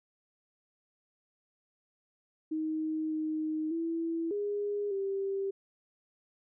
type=tone with pitch steps; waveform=sine; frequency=313.7 / 311.7 / 330.5 / 410.1 / 391.6 Hz; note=D#4 / D#4 / E4 / G#4 / G4; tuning=+14 / +3 / +5 / -22 / -2 cents; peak=-30 dBFS; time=2.51-5.51 s; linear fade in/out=10 ms; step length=600 ms; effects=none